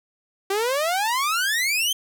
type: exponential sweep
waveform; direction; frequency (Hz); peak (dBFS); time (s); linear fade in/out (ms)
sawtooth; up; 381.7 to 3200; -17; 0.5-1.93; 5
effects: none